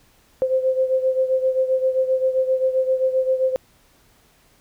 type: beating tone pair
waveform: sine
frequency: 519 / 526.6 Hz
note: C5 / C5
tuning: -14 / +11 cents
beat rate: 7.6 Hz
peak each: -18 / -23 dBFS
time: 0.42-3.56 s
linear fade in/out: 0 ms
effects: pink hiss -57 dBFS RMS until 4.6 s